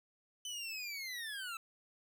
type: linear sweep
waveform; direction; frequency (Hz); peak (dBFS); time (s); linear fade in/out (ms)
25% pulse; down; 3041 to 1304; -37; 0.45-1.57; 2
effects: none